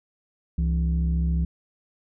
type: tone pair together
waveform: sine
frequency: 67.2 / 167.44 Hz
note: C2 / E3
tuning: +47 / +27 cents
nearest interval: octave + major third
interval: 1580 cents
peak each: -20 / -24 dBFS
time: 0.58-1.45 s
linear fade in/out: 5 ms
effects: tanh soft clip ceiling -16 dBFS